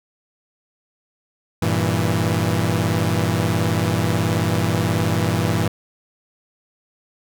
sawtooth chord, E diminished, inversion first, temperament equal, 98 / 116.54 / 164.81 Hz, G2 / Bb2 / E3, 0 / 0 / 0 cents, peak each -18 dBFS, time 1.62-5.68 s, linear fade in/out 5 ms, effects none

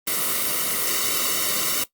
white noise with comb filter, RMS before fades -23 dBFS, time 0.07-1.84 s, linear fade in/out 5 ms, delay 1.2 ms, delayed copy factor -1, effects noise-tail reverb RT60 0.1 s tail -17 dB re dry + Opus 32 kbps

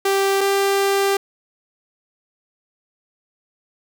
sawtooth tone pair in turn, 392 / 395 Hz, G4 / G4, 0 / +13 cents, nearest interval unison, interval 13 cents, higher second, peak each -12 dBFS, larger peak neither, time 0.05-0.41 / 0.41-1.17 s, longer second, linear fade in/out 5 ms, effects none

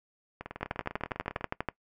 two click trains, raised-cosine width 0.5 ms, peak -15 / -23 dBFS, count 14 / 21, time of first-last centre 0.63-1.687 / 0.41-1.41 s, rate 12.3 / 20 Hz, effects noise-tail reverb RT60 0.1 s tail -21 dB re dry

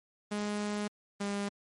sawtooth tone pair in turn, 207.7 / 201.7 Hz, G#3 / G3, 0 / +50 cents, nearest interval minor second, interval 50 cents, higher first, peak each -28 dBFS, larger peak neither, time 0.31-0.88 / 1.2-1.49 s, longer first, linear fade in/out 10 ms, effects MP3 48 kbps

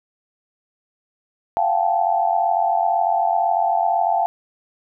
sine tone cluster, 690 / 728 / 782 / 870 Hz, F5 / F#5 / G5 / A5, -21 / -28 / -4 / -20 cents, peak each -20 / -25 / -21 / -22 dBFS, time 1.57-4.26 s, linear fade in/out 0 ms, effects none

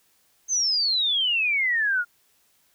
sine exponential sweep, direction down, 6400 to 1396.9 Hz, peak -20 dBFS, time 0.48-2.05 s, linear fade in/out 50 ms, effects white hiss -64 dBFS RMS until 2.74 s

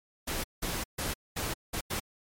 pink noise bursts at uneven times, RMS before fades -33 dBFS, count 6, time 0.27-0.44 / 0.62-0.84 / 0.98-1.14 / 1.36-1.54 / 1.73-1.81 / 1.9-2 s, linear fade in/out 10 ms, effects MP3 64 kbps

